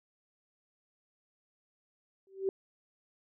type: tone with exponential growth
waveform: sine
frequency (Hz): 385.9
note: G4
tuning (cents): -27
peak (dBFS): -24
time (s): 2.27-2.49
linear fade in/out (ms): 1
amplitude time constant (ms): 47
effects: none